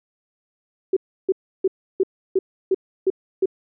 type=tone bursts; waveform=sine; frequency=380 Hz; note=F#4; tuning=46 cents sharp; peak=-14 dBFS; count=8; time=0.93-3.458 s; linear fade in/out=5 ms; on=36 ms; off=320 ms; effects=none